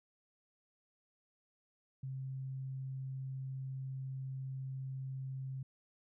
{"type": "tone", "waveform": "sine", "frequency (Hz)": 132.8, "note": "C3", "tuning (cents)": 26, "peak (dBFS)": -39, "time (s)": [2.03, 5.63], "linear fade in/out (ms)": 5, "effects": []}